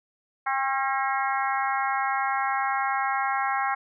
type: harmonic tone with a mistuned harmonic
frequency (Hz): 270.1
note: C#4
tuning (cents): -45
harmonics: 3 / 4 / 5 / 6 / 7 / 8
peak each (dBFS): -27 / -29 / -31 / -33 / -34 / -35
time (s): 0.46-3.75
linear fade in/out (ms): 10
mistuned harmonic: 3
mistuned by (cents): -20
effects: none